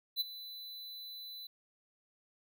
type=tone with ADSR envelope; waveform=square; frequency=4000 Hz; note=B7; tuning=21 cents sharp; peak=-29 dBFS; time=0.16-1.47 s; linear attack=46 ms; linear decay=20 ms; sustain=-16 dB; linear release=4 ms; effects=none